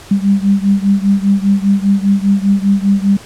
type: beating tone pair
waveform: sine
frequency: 196.5 / 201.5 Hz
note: G3 / G3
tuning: +4 / +48 cents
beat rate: 5 Hz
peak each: -11 / -13 dBFS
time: 0.11-3.17 s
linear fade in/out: 5 ms
effects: pink hiss -36 dBFS RMS until 3.25 s + low-pass 10000 Hz 12 dB/octave